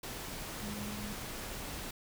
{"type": "tone in noise", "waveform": "sine", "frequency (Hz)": 207.7, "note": "G#3", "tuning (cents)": 0, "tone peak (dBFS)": -41, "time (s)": [0.62, 1.13], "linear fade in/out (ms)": 5, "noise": "pink", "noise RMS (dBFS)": -42, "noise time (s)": [0.03, 1.91], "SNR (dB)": -2, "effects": []}